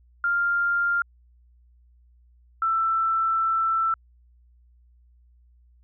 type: tone pair in turn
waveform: sine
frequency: 1397 / 1331.9 Hz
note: F6 / E6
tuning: 0 / +17 cents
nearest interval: minor second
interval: 83 cents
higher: first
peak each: -20 dBFS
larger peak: neither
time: 0.24-1.02 / 2.62-3.94 s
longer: second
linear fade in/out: 2 ms
effects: added 60 Hz sine -54 dBFS peak until 5.83 s